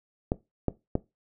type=clicks; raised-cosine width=2 ms; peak=-11 dBFS; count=3; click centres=0.319 / 0.683 / 0.954 s; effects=noise-tail reverb RT60 0.2 s tail -18 dB re dry